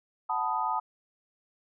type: chord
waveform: sine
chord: B dominant seventh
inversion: second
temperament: equal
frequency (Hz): 740 / 880 / 987.8 / 1244.5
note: F#5 / A5 / B5 / D#6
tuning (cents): 0 / 0 / 0 / 0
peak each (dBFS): -35 / -30 / -33 / -32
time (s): 0.29-0.8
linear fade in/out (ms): 10
effects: none